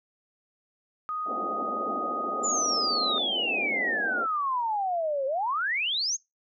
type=tone; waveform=sine; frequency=1244.5 Hz; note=D#6; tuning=in tune; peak=-29 dBFS; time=1.09-3.18 s; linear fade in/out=0 ms
type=band-pass noise; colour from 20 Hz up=white; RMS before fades=-35 dBFS; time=1.25-4.27 s; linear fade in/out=50 ms; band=200 to 800 Hz; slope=96 dB/octave
type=exponential two-way sweep; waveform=sine; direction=down then up; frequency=7210 to 523.3 to 6750 Hz; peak=-25 dBFS; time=2.43-6.17 s; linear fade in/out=20 ms; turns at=5.26 s
effects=noise-tail reverb RT60 0.2 s tail -23 dB re dry